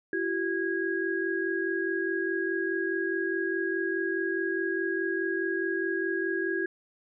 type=tone cluster; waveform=sine; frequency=337.7 / 382.5 / 1646 Hz; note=E4 / G4 / G#6; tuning=+42 / -42 / -16 cents; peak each=-31 dBFS; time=0.13-6.66 s; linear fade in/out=2 ms; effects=none